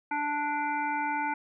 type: harmonic tone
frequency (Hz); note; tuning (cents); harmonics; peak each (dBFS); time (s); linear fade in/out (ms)
293.7; D4; 0; 1 / 3 / 5 / 7 / 8; -37 / -29 / -35 / -39 / -40; 0.11-1.34; 5
effects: none